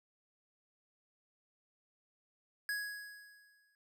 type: tone with exponential decay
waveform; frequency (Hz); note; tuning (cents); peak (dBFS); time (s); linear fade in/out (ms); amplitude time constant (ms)
square; 1666; G#6; +5; -34; 2.69-3.75; 1; 230
effects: none